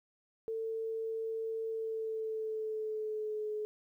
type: tone with pitch glide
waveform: sine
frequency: 447.5 to 425.3 Hz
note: A4 to G#4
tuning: +29 to +41 cents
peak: -34 dBFS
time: 0.48-3.65 s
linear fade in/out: 0 ms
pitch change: -88 cents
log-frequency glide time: 1.69-3.53 s
effects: 12-bit